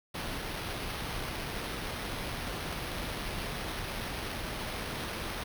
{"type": "noise with sample-and-hold", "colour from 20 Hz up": "pink", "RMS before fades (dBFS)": -37, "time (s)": [0.14, 5.44], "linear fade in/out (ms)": 10, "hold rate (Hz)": 7350, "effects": []}